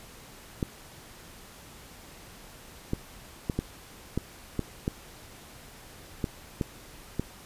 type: clicks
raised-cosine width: 3 ms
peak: -14 dBFS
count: 10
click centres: 0.628 / 2.934 / 3.498 / 3.59 / 4.176 / 4.593 / 4.879 / 6.242 / 6.612 / 7.196 s
effects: pink hiss -49 dBFS RMS until 7.45 s + resampled to 32000 Hz